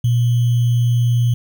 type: tone with sample-and-hold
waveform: sine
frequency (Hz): 119.8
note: A#2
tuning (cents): +48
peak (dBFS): -12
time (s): 0.04-1.34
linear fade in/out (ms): 5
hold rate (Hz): 3150
effects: none